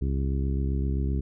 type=harmonic tone; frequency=67.7 Hz; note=C#2; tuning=40 cents flat; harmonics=1 / 2 / 3 / 4 / 5 / 6; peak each=-25 / -31 / -35 / -37 / -39 / -41 dBFS; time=0.01-1.21 s; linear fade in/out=10 ms; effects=none